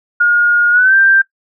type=tone with pitch glide; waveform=sine; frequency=1429 to 1576.4 Hz; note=F6 to G6; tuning=+39 to +9 cents; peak=-6 dBFS; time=0.2-1.22 s; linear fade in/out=10 ms; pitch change=+170 cents; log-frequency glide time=0.71-0.95 s; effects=noise-tail reverb RT60 0.1 s tail -17 dB re dry